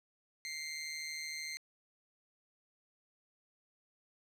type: tone with amplitude modulation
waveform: 20% pulse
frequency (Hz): 2093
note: C7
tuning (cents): 0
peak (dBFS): -32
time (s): 0.45-1.57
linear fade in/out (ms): 0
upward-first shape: sine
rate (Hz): 153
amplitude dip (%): 55
effects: low-pass 11000 Hz 12 dB/octave